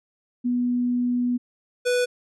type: tone pair in turn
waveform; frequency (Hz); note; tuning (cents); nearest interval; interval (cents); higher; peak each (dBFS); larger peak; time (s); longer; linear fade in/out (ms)
sine / square; 245.1 / 493.2; B3 / B4; -13 / -2; octave; 1211; second; -20; neither; 0.44-1.38 / 1.85-2.06; first; 20
effects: resampled to 24000 Hz